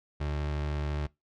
30% pulse tone, 74 Hz, D2, 14 cents sharp, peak -27 dBFS, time 0.2-1.07 s, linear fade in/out 10 ms, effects noise-tail reverb RT60 0.2 s tail -22 dB re dry + low-pass 4000 Hz 12 dB/octave

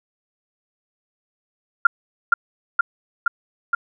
sine tone with echo, 1396 Hz, F6, 1 cent flat, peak -7 dBFS, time 1.85-1.87 s, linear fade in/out 5 ms, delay 470 ms, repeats 4, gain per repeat -2 dB, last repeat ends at 3.75 s, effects none

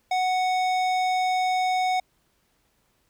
sine tone with hard clipping, 740 Hz, F#5, in tune, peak -23 dBFS, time 0.11-2 s, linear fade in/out 5 ms, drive 14 dB, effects pink hiss -68 dBFS RMS until 3.09 s

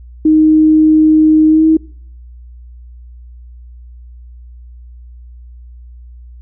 sine tone with pitch glide, 311.4 to 318.1 Hz, D#4 to D#4, +2 to +38 cents, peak -5 dBFS, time 0.25-1.77 s, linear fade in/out 5 ms, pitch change +36 cents, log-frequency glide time 1.48-1.66 s, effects noise-tail reverb RT60 0.6 s tail -24 dB re dry + added 60 Hz sine -32 dBFS peak until 6.41 s

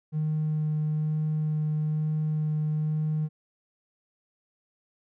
triangle tone with vibrato, 153.7 Hz, D#3, 21 cents flat, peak -21 dBFS, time 0.12-3.29 s, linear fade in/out 50 ms, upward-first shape sine, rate 1.1 Hz, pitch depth 9 cents each way, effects tanh soft clip ceiling -21 dBFS

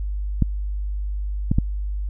clicks, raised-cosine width 5 ms, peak -5 dBFS, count 3, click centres 0.423 / 1.515 / 1.585 s, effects added 50 Hz sine -23 dBFS peak until 2.09 s

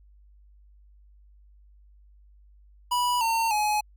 square tone with pitch steps, 980 / 909.1 / 843.3 Hz, B5 / A#5 / G#5, -14 / -44 / +26 cents, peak -23 dBFS, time 2.91-3.81 s, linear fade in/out 10 ms, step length 300 ms, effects added 50 Hz sine -52 dBFS peak until 3.96 s

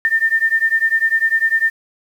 sine beating tone pair, 1800 / 1810 Hz, A6 / A6, +39 / +48 cents, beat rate 10 Hz, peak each -16 dBFS, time 0.05-1.7 s, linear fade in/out 0 ms, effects 7-bit

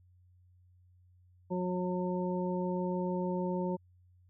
harmonic tone, 181.3 Hz, F#3, 35 cents flat, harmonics 1 / 2 / 3 / 5, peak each -33 / -36 / -38 / -40 dBFS, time 1.5-3.77 s, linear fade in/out 20 ms, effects added 90 Hz sine -60 dBFS peak until 4.29 s

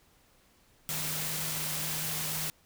sine tone in noise, 155.56 Hz, D#3, in tune, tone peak -41 dBFS, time 0.89-2.5 s, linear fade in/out 0 ms, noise white, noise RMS -34 dBFS, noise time 0.89-2.5 s, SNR -10 dB, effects pink hiss -64 dBFS RMS until 2.65 s

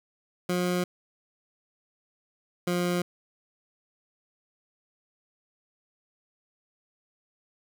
20% pulse tone pair in turn, 178.9 / 176.74 Hz, F3 / F3, +42 / +21 cents, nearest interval unison, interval 21 cents, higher first, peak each -20 dBFS, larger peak neither, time 0.49-0.84 / 2.67-3.02 s, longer neither, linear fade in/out 5 ms, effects none

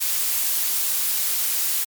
blue noise, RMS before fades -22 dBFS, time 0-1.85 s, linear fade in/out 20 ms, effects MP3 96 kbps

